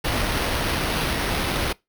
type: noise with sample-and-hold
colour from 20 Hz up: pink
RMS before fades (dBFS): -24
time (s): 0.04-1.73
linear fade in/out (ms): 10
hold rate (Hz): 7350
effects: noise-tail reverb RT60 0.2 s tail -23 dB re dry